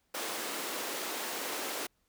pink high-pass noise, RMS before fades -37 dBFS, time 0.14-1.87 s, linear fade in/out 10 ms, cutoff 290 Hz, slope 24 dB/octave, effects pink hiss -75 dBFS RMS until 2.08 s

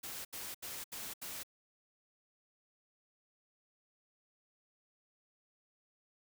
white noise bursts, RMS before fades -44 dBFS, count 5, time 0.03-1.434 s, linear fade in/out 10 ms, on 220 ms, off 76 ms, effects none

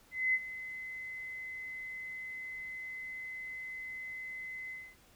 sine tone with ADSR envelope, 2040 Hz, C7, 44 cents flat, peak -25 dBFS, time 0.11-4.96 s, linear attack 230 ms, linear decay 45 ms, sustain -15 dB, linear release 250 ms, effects pink hiss -63 dBFS RMS until 5.15 s

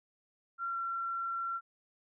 sine tone with pitch glide, 1372 to 1361.7 Hz, F6 to F6, -31 to -44 cents, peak -33 dBFS, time 0.58-1.61 s, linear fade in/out 50 ms, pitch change -13 cents, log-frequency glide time 0.69-0.77 s, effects none

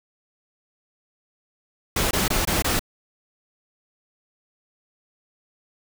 pink noise bursts, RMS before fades -22 dBFS, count 5, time 1.96-2.794 s, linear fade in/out 5 ms, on 150 ms, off 21 ms, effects none

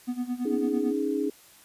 triangle tone with tremolo, 246.9 Hz, B3, in tune, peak -23 dBFS, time 0.07-0.94 s, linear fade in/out 20 ms, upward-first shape sine, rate 9 Hz, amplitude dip 85%
sine chord, C# suspended second, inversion none, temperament equal, 277.2 / 311.1 / 415.3 Hz, C#4 / D#4 / G#4, 0 / 0 / 0 cents, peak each -29 dBFS, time 0.45-1.3 s, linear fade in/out 5 ms
effects white hiss -54 dBFS RMS until 1.64 s + resampled to 32000 Hz

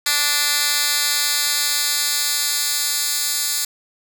10% pulse tone with high-pass filter sweep, 292.7 Hz, D4, 6 cents flat, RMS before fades -20 dBFS, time 0.06-3.65 s, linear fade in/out 5 ms, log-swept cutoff 2900 to 5600 Hz, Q 0.79, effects 7-bit

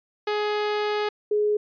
sawtooth / sine tone pair in turn, 419.2 / 419.2 Hz, G#4 / G#4, +16 / +16 cents, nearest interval unison, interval 0 cents, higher neither, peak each -19 dBFS, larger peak neither, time 0.27-1.09 / 1.31-1.57 s, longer first, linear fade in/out 5 ms, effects resampled to 11025 Hz

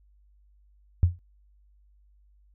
sine tone with exponential decay, 87.31 Hz, F2, in tune, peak -12 dBFS, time 1.03-1.19 s, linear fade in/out 0 ms, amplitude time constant 34 ms, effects added 50 Hz sine -57 dBFS peak until 2.54 s

